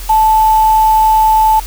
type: tone with quantisation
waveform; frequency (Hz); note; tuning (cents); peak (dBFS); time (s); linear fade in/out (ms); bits
sine; 875; A5; -10; -6; 0.09-1.6; 10; 4
effects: added 42 Hz sine -23 dBFS peak until 1.66 s + white hiss -31 dBFS RMS until 1.66 s